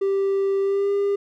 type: tone with pitch glide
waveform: triangle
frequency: 392 to 401.4 Hz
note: G4 to G4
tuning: 0 to +41 cents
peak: -16 dBFS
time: 0.01-1.16 s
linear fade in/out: 10 ms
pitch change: +41 cents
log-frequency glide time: 0.61-0.91 s
effects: tanh soft clip ceiling -12 dBFS